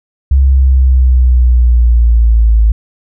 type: linear sweep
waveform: sine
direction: down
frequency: 67.9 to 54 Hz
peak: -4 dBFS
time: 0.31-2.72 s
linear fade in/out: 5 ms
effects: none